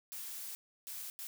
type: noise bursts at uneven times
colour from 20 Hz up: blue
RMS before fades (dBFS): -44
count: 3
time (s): 0.12-0.55 / 0.87-1.1 / 1.19-1.27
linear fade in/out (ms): 0
effects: none